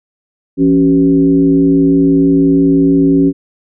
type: tone with frequency modulation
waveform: sine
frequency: 277.2 Hz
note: C#4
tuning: in tune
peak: -6 dBFS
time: 0.57-3.33 s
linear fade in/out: 50 ms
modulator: 106 Hz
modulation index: 0.78
effects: none